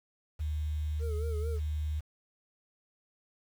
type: tone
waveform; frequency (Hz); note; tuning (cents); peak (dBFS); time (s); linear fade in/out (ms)
sine; 76; D#2; -40; -30; 0.39-2.01; 20
type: tone with vibrato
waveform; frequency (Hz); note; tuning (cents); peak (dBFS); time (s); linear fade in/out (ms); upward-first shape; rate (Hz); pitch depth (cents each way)
triangle; 442.5; A4; +10; -36; 0.99-1.6; 50; sine; 4.5; 91
effects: 9-bit